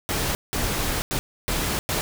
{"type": "noise bursts at uneven times", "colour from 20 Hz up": "pink", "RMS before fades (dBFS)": -25, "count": 5, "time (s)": [[0.09, 0.35], [0.53, 1.02], [1.11, 1.19], [1.48, 1.79], [1.89, 2.01]], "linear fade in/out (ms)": 0, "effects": []}